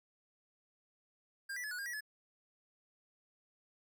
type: tone with pitch steps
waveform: square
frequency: 1604 / 1963 / 1711 / 1467 / 1612 / 1925 / 1714 Hz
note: G6 / B6 / A6 / F#6 / G6 / B6 / A6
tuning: +39 / -11 / -49 / -15 / +48 / -45 / -46 cents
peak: -40 dBFS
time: 1.49-2.008 s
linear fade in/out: 10 ms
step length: 74 ms
effects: none